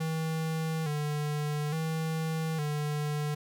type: tone with vibrato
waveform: square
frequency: 154.4 Hz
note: D#3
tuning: 13 cents flat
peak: -30 dBFS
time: 0-3.35 s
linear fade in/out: 10 ms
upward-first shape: square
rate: 0.58 Hz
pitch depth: 64 cents each way
effects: none